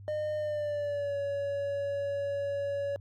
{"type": "tone with pitch glide", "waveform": "triangle", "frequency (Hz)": [608, 564], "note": ["D#5", "C#5"], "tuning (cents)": [-40, 30], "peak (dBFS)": -28, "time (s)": [0.08, 2.96], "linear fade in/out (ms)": 0, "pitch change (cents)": -130, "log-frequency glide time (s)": [0.37, 1.17], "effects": ["added 99 Hz sine -45 dBFS peak until 3 s", "Opus 48 kbps"]}